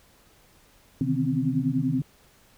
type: tone cluster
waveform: sine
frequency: 130.4 / 151.7 / 160.6 / 254.8 / 265.3 Hz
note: C3 / D#3 / E3 / C4 / C4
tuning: -5 / -44 / -45 / -46 / +24 cents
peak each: -30 / -30 / -31 / -27 / -27 dBFS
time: 1.01-2.02 s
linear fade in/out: 2 ms
effects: pink hiss -58 dBFS RMS until 2.57 s